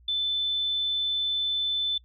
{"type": "tone", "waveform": "sine", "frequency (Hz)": 3520, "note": "A7", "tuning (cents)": 0, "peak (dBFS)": -24, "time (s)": [0.08, 1.98], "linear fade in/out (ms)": 5, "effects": ["noise-tail reverb RT60 0.1 s tail -26 dB re dry", "added 60 Hz sine -53 dBFS peak until 2.04 s"]}